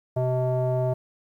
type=tone with low-pass filter; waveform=square; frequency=127.3 Hz; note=C3; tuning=47 cents flat; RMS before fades=-24 dBFS; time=0.16-0.94 s; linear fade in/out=10 ms; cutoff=690 Hz; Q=5.2; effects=10-bit